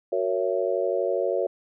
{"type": "chord", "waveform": "sine", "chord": "F# dominant seventh", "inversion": "none", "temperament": "just", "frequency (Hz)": [370, 462.5, 555, 666], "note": ["F#4", "A#4", "C#5", "E5"], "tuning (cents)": [0, -14, 2, 18], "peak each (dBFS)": [-28, -28, -26, -30], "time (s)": [0.12, 1.47], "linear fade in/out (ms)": 5, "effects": []}